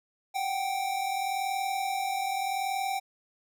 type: tone pair together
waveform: square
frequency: 740 / 780.8 Hz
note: F#5 / G5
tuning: 0 / -7 cents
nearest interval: minor second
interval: 93 cents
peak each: -36 / -30 dBFS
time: 0.34-3 s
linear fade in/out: 20 ms
effects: none